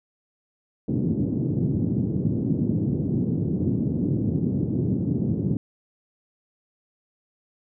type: band-pass noise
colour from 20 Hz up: pink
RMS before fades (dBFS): -24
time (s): 0.88-5.57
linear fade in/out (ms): 2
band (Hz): 110 to 310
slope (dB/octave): 24
effects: none